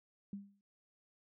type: tone with exponential decay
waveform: sine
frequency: 200 Hz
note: G3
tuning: 35 cents sharp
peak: -38 dBFS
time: 0.33-0.61 s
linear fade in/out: 2 ms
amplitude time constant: 60 ms
effects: none